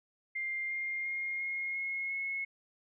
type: tone with pitch steps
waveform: sine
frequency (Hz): 2100 / 2116 / 2132 / 2148 / 2164 / 2180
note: C7 / C7 / C7 / C7 / C#7 / C#7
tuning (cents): +6 / +19 / +32 / +45 / -42 / -29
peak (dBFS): -33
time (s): 0.35-2.45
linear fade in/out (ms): 10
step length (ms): 350
effects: none